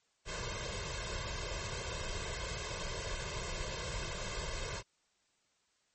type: noise with comb filter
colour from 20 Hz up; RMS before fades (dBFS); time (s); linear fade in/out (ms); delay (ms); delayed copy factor
pink; -39; 0.25-4.83; 50; 1.9; +1
effects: white hiss -75 dBFS RMS until 5.94 s + MP3 32 kbps